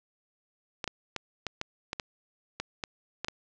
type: clicks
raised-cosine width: 0.2 ms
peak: -15 dBFS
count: 11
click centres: 0.842 / 0.877 / 1.163 / 1.467 / 1.614 / 1.931 / 1.998 / 2.6 / 2.838 / 3.246 / 3.284 s
effects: low-pass 7000 Hz 12 dB/octave